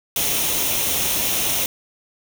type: noise with comb filter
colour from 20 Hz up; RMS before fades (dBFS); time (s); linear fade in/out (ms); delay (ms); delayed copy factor
white; -21; 0.16-1.66; 2; 0.32; +0.5
effects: none